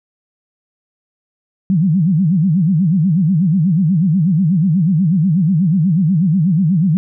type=tone with vibrato; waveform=sine; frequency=172.8 Hz; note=F3; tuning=18 cents flat; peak=-10 dBFS; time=1.7-6.97 s; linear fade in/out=0 ms; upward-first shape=sine; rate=8.2 Hz; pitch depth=250 cents each way; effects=none